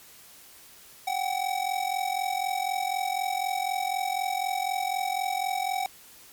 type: ring-modulated tone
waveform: square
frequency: 760 Hz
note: F#5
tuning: 46 cents sharp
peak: -24 dBFS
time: 1.07-5.86 s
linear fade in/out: 0 ms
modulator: 22 Hz
effects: white hiss -51 dBFS RMS until 6.32 s + MP3 96 kbps